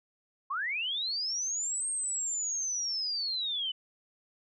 sine linear two-way sweep, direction up then down, 1024 to 8540 to 2964 Hz, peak -30 dBFS, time 0.5-3.72 s, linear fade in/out 10 ms, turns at 1.89 s, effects none

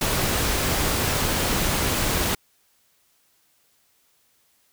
pink noise, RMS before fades -23 dBFS, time 0.01-2.35 s, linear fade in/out 5 ms, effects white hiss -64 dBFS RMS until 4.72 s

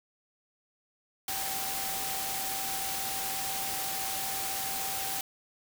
sine tone in noise, 776 Hz, G5, 18 cents flat, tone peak -39 dBFS, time 1.28-5.21 s, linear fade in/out 2 ms, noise white, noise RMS -34 dBFS, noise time 1.28-5.21 s, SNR -8 dB, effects none

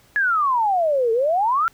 sine exponential two-way sweep, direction down then up, 1717 to 440 to 1402 Hz, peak -16 dBFS, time 0.16-1.68 s, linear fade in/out 0 ms, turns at 1.12 s, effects pink hiss -55 dBFS RMS until 1.73 s

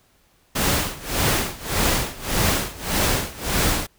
pink noise with tremolo, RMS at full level -19 dBFS, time 0.55-3.87 s, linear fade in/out 10 ms, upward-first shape sine, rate 1.7 Hz, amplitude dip 90%, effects pink hiss -60 dBFS RMS until 3.98 s

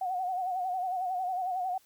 sine tone with vibrato, 737 Hz, F#5, 7 cents flat, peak -29 dBFS, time 0.01-1.78 s, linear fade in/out 5 ms, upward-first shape sine, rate 11 Hz, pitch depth 66 cents each way, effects white hiss -64 dBFS RMS until 1.85 s

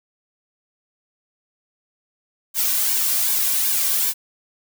blue noise with flanger, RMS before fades -20 dBFS, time 2.54-4.14 s, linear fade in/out 50 ms, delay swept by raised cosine 1.5 to 2.34 ms, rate 2.6 Hz, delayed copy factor -0.7, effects none

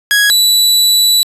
sawtooth tone pair in turn, 1661.2 / 3951 Hz, G#6 / B7, 0 / 0 cents, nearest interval octave + minor third, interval 1500 cents, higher second, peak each -4 dBFS, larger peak neither, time 0.11-0.3 / 0.3-1.23 s, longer second, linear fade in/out 0 ms, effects resampled to 32000 Hz

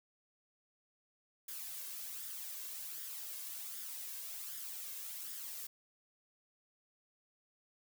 blue noise with flanger, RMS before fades -45 dBFS, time 1.48-5.67 s, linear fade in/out 5 ms, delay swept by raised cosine 0.58 to 1.88 ms, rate 1.3 Hz, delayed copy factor +0.5, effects none

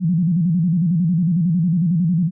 sine tone with vibrato, 171.1 Hz, F3, 35 cents flat, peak -14 dBFS, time 0-2.31 s, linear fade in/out 50 ms, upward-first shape square, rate 11 Hz, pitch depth 120 cents each way, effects none

